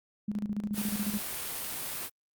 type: tone with tremolo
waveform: sine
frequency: 207.7 Hz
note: G#3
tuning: in tune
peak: -28 dBFS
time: 0.28-1.19 s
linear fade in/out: 5 ms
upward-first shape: square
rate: 14 Hz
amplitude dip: 70%
type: noise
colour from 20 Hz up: white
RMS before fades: -36 dBFS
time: 0.73-2.1 s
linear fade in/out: 50 ms
effects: Opus 48 kbps